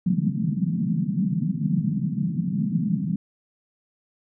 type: band-pass noise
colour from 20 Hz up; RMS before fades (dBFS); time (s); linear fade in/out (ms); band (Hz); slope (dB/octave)
pink; -24; 0.06-3.16; 5; 150 to 220; 48
effects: none